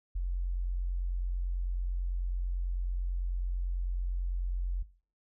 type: tone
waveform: sine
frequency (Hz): 44.54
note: F1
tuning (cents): +35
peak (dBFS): -29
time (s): 0.15-4.83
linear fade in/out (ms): 10
effects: noise-tail reverb RT60 0.4 s tail -17 dB re dry